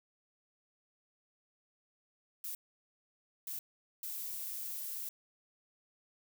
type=noise bursts at uneven times; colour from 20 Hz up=violet; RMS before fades=-41 dBFS; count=3; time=2.44-2.55 / 3.47-3.59 / 4.03-5.09 s; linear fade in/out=2 ms; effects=none